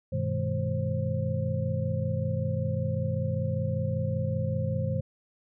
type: tone cluster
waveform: sine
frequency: 98.2 / 123.4 / 158.5 / 209.1 / 529 Hz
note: G2 / B2 / D#3 / G#3 / C5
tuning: +4 / -1 / +32 / +12 / +19 cents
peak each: -31 / -31 / -32 / -37 / -34 dBFS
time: 0.12-5.01 s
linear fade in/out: 10 ms
effects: none